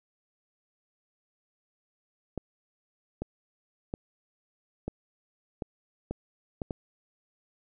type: clicks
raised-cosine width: 2 ms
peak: -19 dBFS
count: 8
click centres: 2.377 / 3.22 / 3.939 / 4.88 / 5.622 / 6.11 / 6.618 / 6.708 s
effects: none